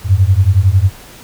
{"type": "beating tone pair", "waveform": "sine", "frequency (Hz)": [90.1, 101.1], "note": ["F#2", "G#2"], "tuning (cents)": [-45, -46], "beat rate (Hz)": 11, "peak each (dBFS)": -10, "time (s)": [0.04, 0.91], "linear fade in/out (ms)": 50, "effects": ["pink hiss -37 dBFS RMS until 1.23 s"]}